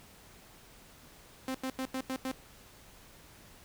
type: tone bursts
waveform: sawtooth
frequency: 261.6 Hz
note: C4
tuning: in tune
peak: -29 dBFS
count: 6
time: 1.48-2.316 s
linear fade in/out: 2 ms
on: 66 ms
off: 88 ms
effects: pink hiss -56 dBFS RMS until 3.64 s